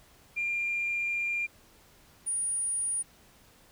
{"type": "tone pair in turn", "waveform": "sine", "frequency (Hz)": [2395, 9580], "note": ["D7", "D9"], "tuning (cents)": [33, 33], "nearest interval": "2 octaves", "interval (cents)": 2400, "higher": "second", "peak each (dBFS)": -27, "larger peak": "neither", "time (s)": [[0.36, 1.47], [2.26, 3.03]], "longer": "first", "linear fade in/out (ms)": 20, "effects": ["tanh soft clip ceiling -23 dBFS", "pink hiss -59 dBFS RMS until 3.71 s"]}